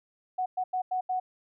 sine tone bursts at uneven times, 740 Hz, F#5, in tune, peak -26 dBFS, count 5, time 0.38-0.46 / 0.57-0.64 / 0.73-0.82 / 0.91-1.01 / 1.09-1.2 s, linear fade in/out 10 ms, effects none

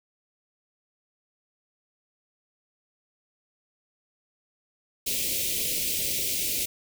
white band-stop noise, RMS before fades -28 dBFS, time 5.06-6.66 s, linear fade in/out 10 ms, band 580 to 2200 Hz, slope 48 dB/octave, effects none

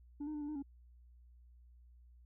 sine tone with pitch steps, 290 / 305.6 / 297.4 / 291.5 / 304.1 / 279 Hz, D4 / D#4 / D4 / D4 / D#4 / C#4, -22 / -31 / +22 / -13 / -40 / +11 cents, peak -36 dBFS, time 0.2-0.626 s, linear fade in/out 10 ms, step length 71 ms, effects tanh soft clip ceiling -38 dBFS + added 60 Hz sine -58 dBFS peak until 2.25 s

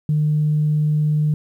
sine tone, 151.4 Hz, D#3, 47 cents flat, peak -14 dBFS, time 0.09-1.34 s, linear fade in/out 2 ms, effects tanh soft clip ceiling -10 dBFS + 9-bit

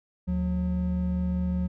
triangle tone pair together, 75.32 / 180.9 Hz, D2 / F#3, +44 / -39 cents, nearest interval octave + minor third, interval 1517 cents, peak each -27 / -24 dBFS, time 0.27-1.68 s, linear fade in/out 20 ms, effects none

